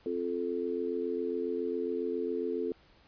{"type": "chord", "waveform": "sine", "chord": "F major", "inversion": "second", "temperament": "just", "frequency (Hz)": [261.9, 349.2, 436.5], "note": ["C4", "F4", "A4"], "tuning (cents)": [2, 0, -14], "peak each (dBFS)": [-37, -35, -33], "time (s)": [0.06, 2.72], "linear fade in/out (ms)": 2, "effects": ["pink hiss -62 dBFS RMS until 3.07 s", "resampled to 11025 Hz"]}